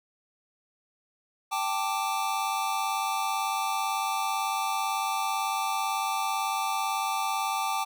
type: chord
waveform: square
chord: G suspended second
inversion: none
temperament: just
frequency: 784 / 882 / 1176 Hz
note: G5 / A5 / D6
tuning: 0 / +4 / +2 cents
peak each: -32 dBFS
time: 1.51-7.85 s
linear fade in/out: 20 ms
effects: none